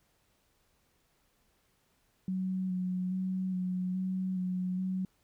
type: tone with vibrato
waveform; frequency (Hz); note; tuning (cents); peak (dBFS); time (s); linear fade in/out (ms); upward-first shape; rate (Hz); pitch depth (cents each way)
sine; 185; F#3; 0; -30; 2.28-5.05; 2; square; 1.2; 18
effects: pink hiss -72 dBFS RMS until 5.23 s